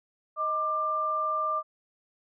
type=tone pair together; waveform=sine; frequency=625.7 / 1189 Hz; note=D#5 / D6; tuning=+10 / +21 cents; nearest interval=major seventh; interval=1111 cents; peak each=-34 / -26 dBFS; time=0.36-1.63 s; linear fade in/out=50 ms; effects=none